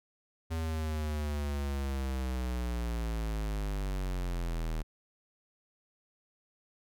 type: linear sweep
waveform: square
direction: down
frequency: 81.9 to 38.89 Hz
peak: -32 dBFS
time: 0.5-4.83 s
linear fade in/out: 20 ms
effects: none